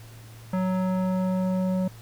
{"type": "tone with low-pass filter sweep", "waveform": "square", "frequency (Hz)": 185.8, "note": "F#3", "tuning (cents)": 7, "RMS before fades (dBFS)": -25, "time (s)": [0.53, 1.88], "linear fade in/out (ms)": 5, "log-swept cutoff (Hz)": [1300, 610], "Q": 1.1, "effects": ["added 113 Hz sine -43 dBFS peak until 2.01 s", "pink hiss -51 dBFS RMS until 2.01 s"]}